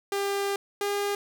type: tone pair in turn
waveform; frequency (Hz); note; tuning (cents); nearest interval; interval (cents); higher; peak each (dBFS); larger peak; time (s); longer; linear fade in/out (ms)
sawtooth; 398.9 / 405.4; G4 / G#4; +30 / -42; unison; 28; second; -22; neither; 0.12-0.56 / 0.81-1.15; first; 2
effects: none